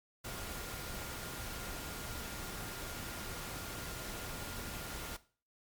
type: tone in noise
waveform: sine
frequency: 1410 Hz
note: F6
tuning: 16 cents sharp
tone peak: -52 dBFS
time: 0.24-5.17 s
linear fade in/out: 10 ms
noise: pink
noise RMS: -43 dBFS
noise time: 0.24-5.17 s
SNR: -12 dB
effects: noise-tail reverb RT60 0.4 s tail -17 dB re dry + MP3 96 kbps